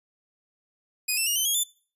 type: tone with pitch steps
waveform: 10% pulse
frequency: 2489 / 2668 / 2859 / 3064 / 3284 / 3520 Hz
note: D#7 / E7 / F7 / G7 / G#7 / A7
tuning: 0 / +20 / +40 / -40 / -20 / 0 cents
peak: -15 dBFS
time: 1.08-1.638 s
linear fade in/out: 10 ms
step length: 93 ms
effects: noise-tail reverb RT60 0.4 s tail -22 dB re dry + resampled to 32000 Hz